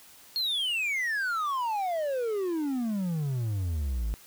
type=exponential sweep; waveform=triangle; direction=down; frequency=4331 to 50.6 Hz; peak=-25 dBFS; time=0.36-4.14 s; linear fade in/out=0 ms; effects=white hiss -53 dBFS RMS until 4.26 s